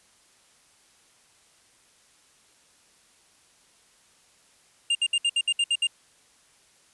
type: tone bursts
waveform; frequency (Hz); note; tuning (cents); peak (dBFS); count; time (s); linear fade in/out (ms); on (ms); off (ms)
square; 2804; F7; +6; -21; 9; 4.9-5.871; 5; 51; 64
effects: white hiss -60 dBFS RMS until 6.93 s + resampled to 24000 Hz